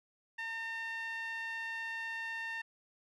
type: tone with band-pass filter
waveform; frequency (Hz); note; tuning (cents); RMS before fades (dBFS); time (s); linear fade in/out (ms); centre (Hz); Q
sawtooth; 908; A#5; -46; -40; 0.38-2.62; 10; 2100; 6.3
effects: none